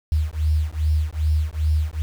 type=beating tone pair; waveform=sine; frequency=75.9 / 78.4 Hz; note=D#2 / D#2; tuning=-42 / +14 cents; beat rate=2.5 Hz; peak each=-21 dBFS; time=0.12-2.02 s; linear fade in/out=0 ms; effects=7-bit